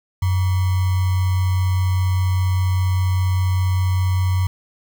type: tone with sample-and-hold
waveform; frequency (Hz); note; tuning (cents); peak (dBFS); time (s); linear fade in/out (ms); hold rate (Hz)
sine; 92.5; F#2; 0; -15; 0.22-4.47; 5; 1050
effects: none